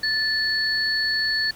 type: tone pair together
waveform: sine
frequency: 1753 / 4417 Hz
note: A6 / C#8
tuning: -7 / -7 cents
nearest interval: octave + major third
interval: 1600 cents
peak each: -23 dBFS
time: 0.03-1.51 s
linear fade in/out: 5 ms
effects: pink hiss -46 dBFS RMS until 1.55 s